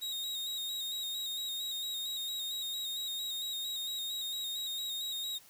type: tone with vibrato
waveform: 40% pulse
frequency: 3764 Hz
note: A#7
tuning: 16 cents sharp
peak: -34 dBFS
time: 0.01-5.39 s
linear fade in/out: 20 ms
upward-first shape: square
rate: 4.4 Hz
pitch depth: 31 cents each way
effects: white hiss -59 dBFS RMS until 5.49 s